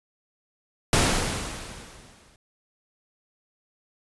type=noise with exponential decay; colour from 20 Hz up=pink; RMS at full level=-18 dBFS; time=0.93-2.36 s; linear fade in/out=2 ms; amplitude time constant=310 ms; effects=resampled to 24000 Hz